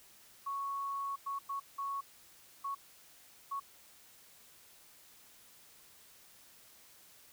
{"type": "tone bursts at uneven times", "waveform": "sine", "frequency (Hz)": 1108.7, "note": "C#6", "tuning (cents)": 0, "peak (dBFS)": -35, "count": 6, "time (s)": [[0.46, 1.16], [1.26, 1.39], [1.49, 1.6], [1.78, 2.01], [2.64, 2.75], [3.51, 3.6]], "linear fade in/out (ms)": 10, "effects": ["white hiss -60 dBFS RMS until 7.32 s"]}